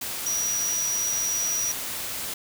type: tone in noise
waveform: sine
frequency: 5800 Hz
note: F#8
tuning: 35 cents flat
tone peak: -24 dBFS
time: 0.26-1.72 s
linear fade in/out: 5 ms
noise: white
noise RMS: -32 dBFS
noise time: 0.01-2.34 s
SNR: +5 dB
effects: none